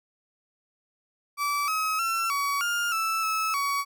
35% pulse tone with pitch steps, 1155 / 1276 / 1349 / 1131 / 1409 / 1319 / 1301 / 1127 Hz, D6 / D#6 / E6 / C#6 / F6 / E6 / E6 / C#6, -29 / +43 / +40 / +34 / +15 / +1 / -23 / +28 cents, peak -23 dBFS, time 1.37-3.85 s, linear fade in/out 50 ms, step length 310 ms, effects none

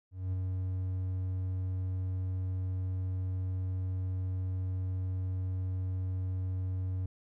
triangle tone with ADSR envelope, 92.9 Hz, F#2, 7 cents sharp, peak -27 dBFS, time 0.11-7.06 s, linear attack 220 ms, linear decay 10 ms, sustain -2 dB, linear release 4 ms, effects none

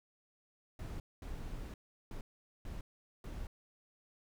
brown noise bursts at uneven times, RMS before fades -43 dBFS, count 5, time 0.79-1 / 1.22-1.74 / 2.11-2.21 / 2.65-2.81 / 3.24-3.47 s, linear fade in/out 2 ms, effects none

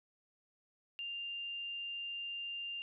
sine tone, 2794 Hz, F7, in tune, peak -39 dBFS, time 0.99-2.82 s, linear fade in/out 0 ms, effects none

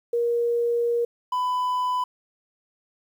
sine / triangle tone pair in turn, 472.6 / 999.3 Hz, A#4 / B5, +24 / +20 cents, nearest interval octave + minor second, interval 1296 cents, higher second, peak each -20 dBFS, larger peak neither, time 0.13-1.05 / 1.32-2.04 s, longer first, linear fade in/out 5 ms, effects 9-bit

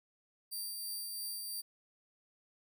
10% pulse tone with tremolo, 4699 Hz, D8, in tune, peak -31 dBFS, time 0.51-1.62 s, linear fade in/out 20 ms, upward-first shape triangle, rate 3 Hz, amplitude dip 30%, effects none

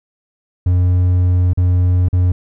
triangle tone with dropouts, 89.9 Hz, F#2, 49 cents flat, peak -8 dBFS, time 0.66-2.32 s, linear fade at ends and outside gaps 5 ms, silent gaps 1.534-1.574 / 2.086-2.129 s, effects none

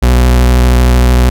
40% pulse tone with vibrato, 61.74 Hz, B1, in tune, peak -4 dBFS, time 0.02-1.3 s, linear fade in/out 10 ms, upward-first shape sine, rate 13 Hz, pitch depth 26 cents each way, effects none

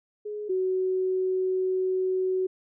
sine tone pair in turn, 419.1 / 373.4 Hz, G#4 / F#4, +16 / +16 cents, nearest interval major second, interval 200 cents, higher first, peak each -31 / -23 dBFS, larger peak second, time 0.25-0.49 / 0.49-2.47 s, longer second, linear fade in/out 10 ms, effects none

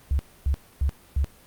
sine tone bursts, 69.3 Hz, C#2, in tune, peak -19 dBFS, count 4, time 0.11-1.244 s, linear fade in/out 0 ms, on 81 ms, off 270 ms, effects pink hiss -53 dBFS RMS until 1.46 s + Opus 32 kbps

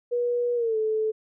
sine tone with pitch glide, 483.4 to 435.7 Hz, B4 to A4, -37 to -17 cents, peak -22 dBFS, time 0.11-1.12 s, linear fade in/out 20 ms, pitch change -180 cents, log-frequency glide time 0.55-0.77 s, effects none

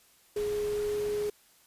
sine tone in noise, 416.7 Hz, G#4, 6 cents sharp, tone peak -28 dBFS, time 0.36-1.3 s, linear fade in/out 5 ms, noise pink, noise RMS -44 dBFS, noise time 0.36-1.3 s, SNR +13 dB, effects white hiss -62 dBFS RMS until 1.66 s + resampled to 32000 Hz

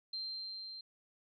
sine tone with level ramp, 4151 Hz, C8, 15 cents flat, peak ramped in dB -37 to -45 dBFS, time 0.13-0.81 s, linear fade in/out 5 ms, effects none

